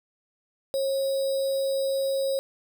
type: tone with sample-and-hold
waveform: sine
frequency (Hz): 542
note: C#5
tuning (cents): -39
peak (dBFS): -23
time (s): 0.74-2.39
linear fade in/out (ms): 0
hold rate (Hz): 4410
effects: none